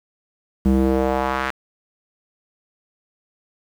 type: tone with band-pass filter sweep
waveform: square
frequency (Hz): 65.7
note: C2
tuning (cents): +8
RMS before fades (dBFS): -19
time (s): 0.65-1.51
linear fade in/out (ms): 10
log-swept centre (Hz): 210 to 1700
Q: 1.6
effects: 7-bit